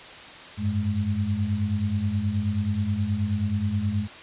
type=tone cluster; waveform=sine; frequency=94.4 / 103.8 / 210.1 Hz; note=F#2 / G#2 / G#3; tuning=+35 / 0 / +20 cents; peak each=-27 dBFS; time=0.57-4.08 s; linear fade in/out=50 ms; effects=white hiss -42 dBFS RMS until 4.22 s + resampled to 8000 Hz